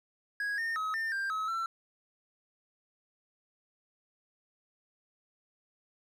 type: tone with pitch steps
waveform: triangle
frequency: 1655 / 1826 / 1276 / 1802 / 1587 / 1284 / 1344 Hz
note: G#6 / A#6 / D#6 / A6 / G6 / E6 / E6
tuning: -6 / -36 / +43 / +41 / +21 / -46 / +33 cents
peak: -29 dBFS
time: 0.4-1.66 s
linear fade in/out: 2 ms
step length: 180 ms
effects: none